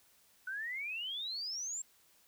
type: exponential sweep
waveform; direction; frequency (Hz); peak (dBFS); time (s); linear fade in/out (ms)
sine; up; 1480 to 7580; -37; 0.47-1.82; 5
effects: white hiss -67 dBFS RMS until 2.27 s